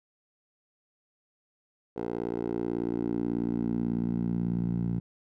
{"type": "tone with band-pass filter sweep", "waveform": "10% pulse", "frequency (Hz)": 58.27, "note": "A#1", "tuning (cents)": 0, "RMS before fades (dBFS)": -30, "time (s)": [1.96, 5], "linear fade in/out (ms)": 10, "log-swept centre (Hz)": [480, 150], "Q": 2.4, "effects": []}